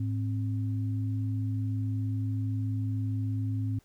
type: tone pair together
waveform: sine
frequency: 105.96 / 264.4 Hz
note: G#2 / C4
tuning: +35 / +18 cents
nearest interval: octave + major third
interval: 1583 cents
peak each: -28 / -36 dBFS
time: 0-3.79 s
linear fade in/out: 5 ms
effects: pink hiss -66 dBFS RMS until 3.84 s